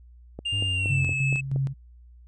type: click train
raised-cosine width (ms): 2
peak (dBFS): -22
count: 6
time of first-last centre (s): 0.39-1.561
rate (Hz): 4.27
type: tone with pitch glide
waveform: triangle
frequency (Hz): 2802 to 2599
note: F7 to E7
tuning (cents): +5 to -25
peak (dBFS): -24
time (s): 0.45-1.41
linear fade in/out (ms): 10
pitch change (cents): -130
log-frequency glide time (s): 0.73-1.05
type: tone with vibrato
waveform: triangle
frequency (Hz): 95.2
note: F#2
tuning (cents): +50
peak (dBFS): -25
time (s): 0.52-1.14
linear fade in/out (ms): 10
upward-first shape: triangle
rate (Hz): 3.3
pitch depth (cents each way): 95
type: tone with tremolo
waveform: sine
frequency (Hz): 135.9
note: C#3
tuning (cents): -34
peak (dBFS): -22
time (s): 0.89-1.74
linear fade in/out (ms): 20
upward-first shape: square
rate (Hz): 3.2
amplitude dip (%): 60
effects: added 60 Hz sine -47 dBFS peak until 2.27 s + resampled to 22050 Hz